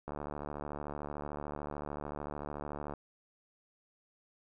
click train, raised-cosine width 1 ms, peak -26 dBFS, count 211, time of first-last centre 0.08-2.937 s, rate 73.5 Hz, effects none

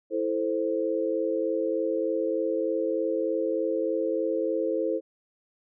sine chord, A minor, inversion second, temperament equal, 329.6 / 440 / 523.3 Hz, E4 / A4 / C5, 0 / 0 / 0 cents, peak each -29 / -29 / -28 dBFS, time 0.1-5.01 s, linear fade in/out 50 ms, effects none

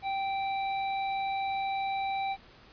square tone, 781 Hz, G5, 7 cents flat, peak -30 dBFS, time 0.02-2.37 s, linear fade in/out 50 ms, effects pink hiss -55 dBFS RMS until 2.72 s + resampled to 11025 Hz

